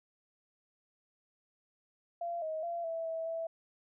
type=tone with pitch steps; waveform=sine; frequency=686 / 631 / 684 / 658 / 652 / 658 Hz; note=F5 / D#5 / F5 / E5 / E5 / E5; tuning=-31 / +24 / -36 / -3 / -19 / -3 cents; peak=-34 dBFS; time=2.21-3.47 s; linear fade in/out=5 ms; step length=210 ms; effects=none